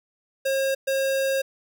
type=tone bursts at uneven times; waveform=square; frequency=539 Hz; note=C#5; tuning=49 cents flat; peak=-22 dBFS; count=2; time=0.45-0.75 / 0.87-1.42 s; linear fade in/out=10 ms; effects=none